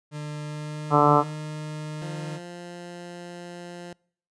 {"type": "tone with pitch glide", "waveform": "40% pulse", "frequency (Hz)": [149.6, 152.83], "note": ["D3", "D#3"], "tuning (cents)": [32, -31], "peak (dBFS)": -31, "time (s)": [0.11, 2.4], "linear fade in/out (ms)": 50, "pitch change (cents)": 37, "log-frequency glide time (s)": [0.36, 1.13]}
{"type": "harmonic tone", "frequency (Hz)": 146.83, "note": "D3", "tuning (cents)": 0, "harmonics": [1, 2, 3, 4, 5, 6, 7, 8, 9], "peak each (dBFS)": [-24, -24, -24, -24, -24, -24, -24, -24, -24], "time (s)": [0.9, 1.24], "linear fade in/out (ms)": 50}
{"type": "tone", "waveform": "15% pulse", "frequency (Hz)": 174.8, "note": "F3", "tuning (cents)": 2, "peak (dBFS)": -31, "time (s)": [2.02, 3.93], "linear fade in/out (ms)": 0}
{"effects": ["noise-tail reverb RT60 0.6 s tail -26 dB re dry", "resampled to 22050 Hz"]}